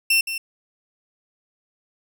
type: tone with echo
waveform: sawtooth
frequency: 2700 Hz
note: E7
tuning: 41 cents sharp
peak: -12 dBFS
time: 0.1-0.21 s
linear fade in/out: 5 ms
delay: 170 ms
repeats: 1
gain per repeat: -10 dB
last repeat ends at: 0.38 s
effects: none

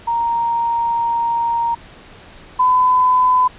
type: tone pair in turn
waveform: sine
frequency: 932.3 / 1008.1 Hz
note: A#5 / B5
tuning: 0 / +35 cents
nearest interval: minor second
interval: 135 cents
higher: second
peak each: -15 / -10 dBFS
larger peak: second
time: 0.07-1.75 / 2.59-3.48 s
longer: first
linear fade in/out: 10 ms
effects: pink hiss -41 dBFS RMS until 3.58 s + resampled to 8000 Hz

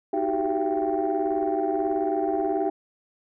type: tone cluster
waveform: sine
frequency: 312.2 / 376.1 / 394.6 / 677 / 784 Hz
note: D#4 / F#4 / G4 / E5 / G5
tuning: +6 / +28 / +11 / +46 / 0 cents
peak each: -28 dBFS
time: 0.13-2.7 s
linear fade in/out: 5 ms
effects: tanh soft clip ceiling -15 dBFS

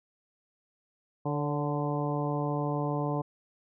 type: harmonic tone with a mistuned harmonic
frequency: 146.83 Hz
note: D3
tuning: in tune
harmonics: 1 / 2 / 3 / 4 / 5 / 6 / 7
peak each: -31 / -34 / -36 / -37 / -38 / -39 / -39 dBFS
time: 1.25-3.22 s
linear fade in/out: 10 ms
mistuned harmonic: 4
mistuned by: -36 cents
effects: none

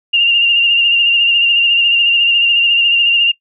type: tone with vibrato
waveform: sine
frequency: 2794 Hz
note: F7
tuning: in tune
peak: -8 dBFS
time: 0.13-3.32 s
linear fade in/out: 10 ms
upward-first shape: sine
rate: 14 Hz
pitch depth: 33 cents each way
effects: noise-tail reverb RT60 0.1 s tail -21 dB re dry

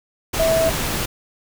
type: tone in noise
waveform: sine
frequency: 652 Hz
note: E5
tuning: 19 cents flat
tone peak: -15 dBFS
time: 0.39-0.7 s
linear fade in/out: 10 ms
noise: pink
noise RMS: -23 dBFS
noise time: 0.33-1.06 s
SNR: +5 dB
effects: none

